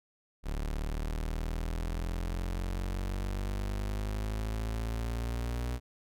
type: exponential sweep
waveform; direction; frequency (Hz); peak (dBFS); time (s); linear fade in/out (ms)
35% pulse; up; 36.11 to 61.3; -30; 0.43-5.8; 50
effects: none